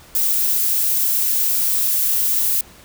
violet noise, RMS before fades -18 dBFS, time 0.15-2.61 s, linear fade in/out 2 ms, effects pink hiss -45 dBFS RMS until 2.84 s

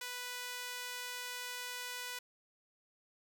sawtooth tone with high-pass filter, 493.9 Hz, B4, in tune, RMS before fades -43 dBFS, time 0.01-2.19 s, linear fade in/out 5 ms, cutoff 1600 Hz, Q 0.69, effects none

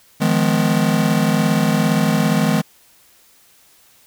square chord, F half-diminished seventh, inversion third, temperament just, 157.15 / 174.61 / 209.5 / 251.4 Hz, Eb3 / F3 / Ab3 / Cb4, +18 / 0 / +15 / +31 cents, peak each -20 / -22 / -19 / -22 dBFS, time 0.2-2.62 s, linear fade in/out 20 ms, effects white hiss -52 dBFS RMS until 4.06 s

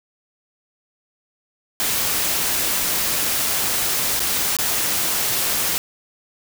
white noise with dropouts, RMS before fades -21 dBFS, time 1.8-5.78 s, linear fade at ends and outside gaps 0 ms, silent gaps 4.195-4.203 / 4.567-4.587 s, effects none

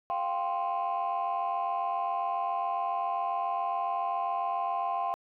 sine chord, F suspended second, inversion none, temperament just, 698.5 / 785.8 / 1047.7 Hz, F5 / G5 / C6, 0 / +4 / +2 cents, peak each -31 dBFS, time 0.1-5.14 s, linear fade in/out 0 ms, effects tanh soft clip ceiling -23 dBFS

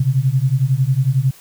sine beating tone pair, 126.9 / 137.9 Hz, B2 / C#3, +47 / -9 cents, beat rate 11 Hz, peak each -16 dBFS, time 0-1.31 s, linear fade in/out 5 ms, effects white hiss -45 dBFS RMS until 1.4 s

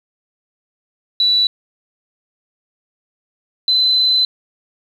sine tone pair in turn, 3951 / 4036 Hz, B7 / B7, 0 / +37 cents, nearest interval unison, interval 37 cents, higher second, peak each -11 dBFS, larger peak neither, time 1.2-1.47 / 3.68-4.25 s, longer second, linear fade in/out 2 ms, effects 7-bit

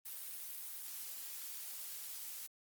blue noise with amplitude modulation, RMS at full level -45 dBFS, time 0.05-2.47 s, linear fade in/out 10 ms, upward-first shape sine, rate 66.5 Hz, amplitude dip 25%, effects Opus 32 kbps

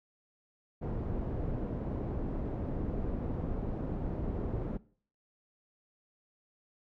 pink low-pass noise, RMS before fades -35 dBFS, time 0.81-4.78 s, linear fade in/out 20 ms, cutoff 470 Hz, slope 12 dB/octave, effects noise-tail reverb RT60 0.5 s tail -21 dB re dry

